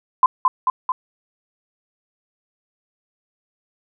sine tone with echo, 1021 Hz, C6, 43 cents flat, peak -8 dBFS, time 0.23-0.26 s, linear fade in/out 2 ms, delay 220 ms, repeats 3, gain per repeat -3 dB, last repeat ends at 0.92 s, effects none

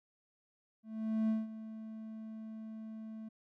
triangle tone with ADSR envelope, 220 Hz, A3, in tune, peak -26 dBFS, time 0.83-3.29 s, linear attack 460 ms, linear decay 180 ms, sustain -15 dB, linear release 10 ms, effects none

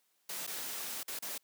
white noise with dropouts, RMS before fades -40 dBFS, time 0.29-1.38 s, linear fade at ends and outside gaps 5 ms, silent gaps 0.467-0.474 / 1.032-1.079 / 1.19-1.223 s, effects white hiss -75 dBFS RMS until 1.43 s + high-pass 200 Hz 12 dB/octave

